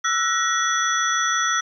sine tone cluster, 1328 / 1474 / 1898 / 3384 / 5920 Hz, E6 / F#6 / A#6 / G#7 / F#8, +12 / -7 / +31 / +32 / 0 cents, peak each -22 / -28 / -25 / -28 / -26 dBFS, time 0.04-1.61 s, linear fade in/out 10 ms, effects 9-bit

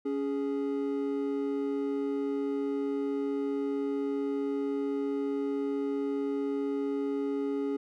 triangle tone pair together, 279.8 / 415.3 Hz, C#4 / G#4, +16 / 0 cents, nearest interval perfect fifth, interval 684 cents, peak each -29 / -30 dBFS, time 0.05-7.77 s, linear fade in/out 10 ms, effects none

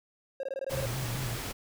triangle tone bursts, 539 Hz, C#5, 49 cents flat, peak -29 dBFS, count 9, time 0.4-0.857 s, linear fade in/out 2 ms, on 33 ms, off 20 ms
pink noise, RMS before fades -37 dBFS, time 0.69-1.53 s, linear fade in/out 20 ms
sine tone with vibrato, 124.3 Hz, B2, 12 cents sharp, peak -33 dBFS, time 0.72-1.37 s, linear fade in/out 20 ms, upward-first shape square, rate 4.7 Hz, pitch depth 96 cents each way
effects none

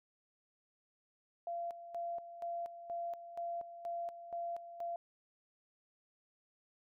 sine tone with tremolo, 686 Hz, F5, 31 cents flat, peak -37 dBFS, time 1.47-4.96 s, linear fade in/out 2 ms, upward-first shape square, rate 2.1 Hz, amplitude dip 70%, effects none

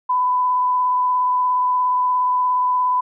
sine tone with vibrato, 1000 Hz, B5, 21 cents sharp, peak -15 dBFS, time 0.09-3.01 s, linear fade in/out 10 ms, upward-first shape sine, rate 17 Hz, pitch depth 11 cents each way, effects none

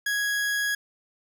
40% pulse tone, 1661.2 Hz, G#6, in tune, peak -23 dBFS, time 0.06-0.75 s, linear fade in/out 5 ms, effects none

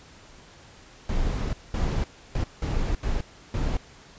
brown noise bursts at uneven times, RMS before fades -25 dBFS, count 6, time 1.09-1.53 / 1.74-2.04 / 2.35-2.44 / 2.62-2.95 / 3.03-3.21 / 3.54-3.77 s, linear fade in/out 2 ms, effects pink hiss -50 dBFS RMS until 4.18 s + resampled to 16000 Hz

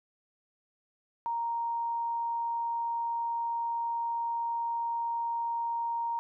sine tone, 932.3 Hz, A#5, in tune, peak -29 dBFS, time 1.26-6.19 s, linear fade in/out 0 ms, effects none

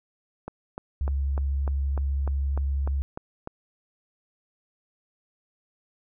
click train, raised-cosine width 1 ms, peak -20 dBFS, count 11, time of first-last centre 0.48-3.474 s, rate 3.34 Hz
sine tone with vibrato, 69.1 Hz, C#2, 5 cents flat, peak -23 dBFS, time 1.01-3.02 s, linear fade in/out 0 ms, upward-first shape sine, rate 12 Hz, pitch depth 11 cents each way
effects none

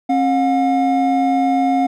triangle tone pair together, 269.2 / 718.7 Hz, C4 / F5, +49 / +49 cents, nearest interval octave + perfect fourth, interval 1700 cents, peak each -14 dBFS, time 0.09-1.87 s, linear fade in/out 10 ms, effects none

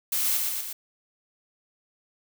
blue noise with echo, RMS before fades -26 dBFS, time 0.12-0.37 s, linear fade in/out 5 ms, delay 120 ms, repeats 3, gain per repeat -3 dB, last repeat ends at 0.73 s, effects none

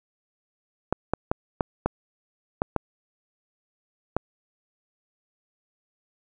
clicks, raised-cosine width 1 ms, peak -8 dBFS, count 8, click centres 0.926 / 1.136 / 1.315 / 1.608 / 1.86 / 2.619 / 2.763 / 4.166 s, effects none

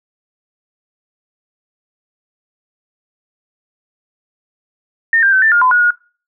sine tone with pitch steps, 1823 / 1590 / 1531 / 1777 / 1418 / 1016 / 1451 / 1439 Hz, A#6 / G6 / G6 / A6 / F6 / B5 / F#6 / F#6, -39 / +24 / -41 / +17 / +26 / +49 / -34 / -49 cents, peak -8 dBFS, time 5.13-5.906 s, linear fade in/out 2 ms, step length 97 ms, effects noise-tail reverb RT60 0.4 s tail -24 dB re dry

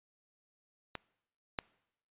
clicks, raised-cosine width 0.3 ms, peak -22 / -17 dBFS, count 2, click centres 0.953 / 1.588 s, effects noise-tail reverb RT60 0.8 s tail -23 dB re dry + resampled to 8000 Hz

